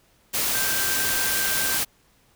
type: tone in noise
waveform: sine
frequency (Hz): 1568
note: G6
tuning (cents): 0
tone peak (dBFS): -29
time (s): 0.53-1.79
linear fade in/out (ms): 20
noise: white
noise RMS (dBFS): -24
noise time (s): 0.33-1.85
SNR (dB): -8
effects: pink hiss -61 dBFS RMS until 2.35 s